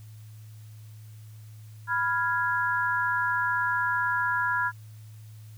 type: chord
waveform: sine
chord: F diminished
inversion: second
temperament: equal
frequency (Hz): 987.8 / 1396.9 / 1661.2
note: Cb6 / F6 / Ab6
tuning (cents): 0 / 0 / 0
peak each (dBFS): -28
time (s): 1.87-4.72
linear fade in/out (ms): 50
effects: added 108 Hz sine -43 dBFS peak until 5.57 s + white hiss -60 dBFS RMS until 5.57 s